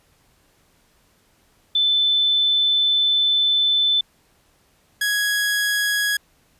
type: tone pair in turn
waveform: sine / sawtooth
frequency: 3520 / 1664.6 Hz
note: A7 / G#6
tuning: 0 / +4 cents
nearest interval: octave + minor second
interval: 1296 cents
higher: first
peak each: -15 dBFS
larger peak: neither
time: 1.75-4.01 / 5.01-6.17 s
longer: first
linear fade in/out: 5 ms
effects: pink hiss -60 dBFS RMS until 6.59 s + resampled to 32000 Hz